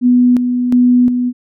sine tone with tremolo, 246.9 Hz, B3, in tune, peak -6 dBFS, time 0.01-1.33 s, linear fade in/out 50 ms, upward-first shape square, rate 1.4 Hz, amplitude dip 50%, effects none

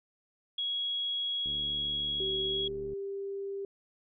sine tone, 3322 Hz, G#7, in tune, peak -30 dBFS, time 0.58-2.68 s, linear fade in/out 5 ms
click train, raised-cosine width 3 ms, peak -35 dBFS, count 109, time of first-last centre 1.46-2.933 s, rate 73.3 Hz
sine tone with pitch glide, 383.5 to 395.4 Hz, G4 to G4, -38 to +15 cents, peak -34 dBFS, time 2.2-3.65 s, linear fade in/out 2 ms, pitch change +53 cents, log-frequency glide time 2.44-2.72 s
effects none

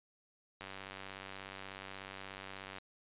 click train, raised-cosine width 0.3 ms, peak -29 dBFS, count 211, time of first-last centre 0.61-2.784 s, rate 96.6 Hz, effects resampled to 8000 Hz

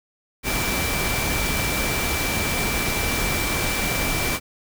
sine tone in noise, 2338 Hz, D7, 8 cents flat, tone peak -28 dBFS, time 0.43-4.4 s, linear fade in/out 50 ms, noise pink, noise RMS -24 dBFS, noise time 0.43-4.4 s, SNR -7 dB, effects none

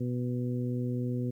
harmonic tone, 123.47 Hz, B2, in tune, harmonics 1 / 2 / 3 / 4, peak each -31 / -33 / -40 / -42 dBFS, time 0-1.31 s, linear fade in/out 10 ms, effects 11-bit

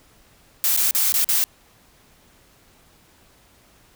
blue noise with dropouts, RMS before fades -19 dBFS, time 0.64-1.44 s, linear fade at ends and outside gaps 0 ms, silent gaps 0.764-0.774 / 0.91-0.949 / 1.122-1.141 / 1.244-1.289 s, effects pink hiss -55 dBFS RMS until 3.95 s

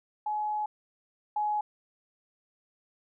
sine tone pair in turn, 846 / 841.1 Hz, G#5 / G#5, +32 / +22 cents, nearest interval unison, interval 10 cents, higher first, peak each -28 / -26 dBFS, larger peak second, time 0.26-0.66 / 1.36-1.61 s, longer first, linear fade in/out 5 ms, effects none

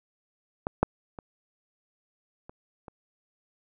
clicks, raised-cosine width 1 ms, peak -14 / -6 / -25 / -29 / -28 dBFS, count 5, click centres 0.669 / 0.83 / 1.188 / 2.495 / 2.882 s, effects none

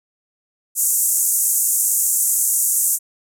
pink band-pass noise, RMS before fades -18 dBFS, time 0.75-2.99 s, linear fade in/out 50 ms, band 6900 to 14000 Hz, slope 48 dB/octave, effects none

